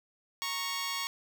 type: tone pair together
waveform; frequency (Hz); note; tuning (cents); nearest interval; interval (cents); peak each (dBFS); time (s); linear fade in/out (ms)
10% pulse; 932.3 / 1106.4; A#5 / C#6; 0 / -4; minor third; 296; -30 / -25; 0.42-1.07; 0
effects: none